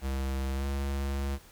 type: tone with pitch glide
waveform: square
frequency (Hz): 67 to 69.04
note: C2 to C#2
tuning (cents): +42 to -6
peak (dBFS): -30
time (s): 0.01-1.39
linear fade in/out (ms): 50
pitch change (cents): +52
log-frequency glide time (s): 0.54-0.65
effects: pink hiss -55 dBFS RMS until 1.51 s